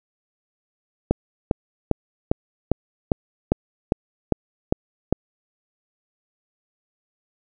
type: click train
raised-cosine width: 2 ms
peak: -3 dBFS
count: 11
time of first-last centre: 1.11-5.126 s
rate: 2.49 Hz
effects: none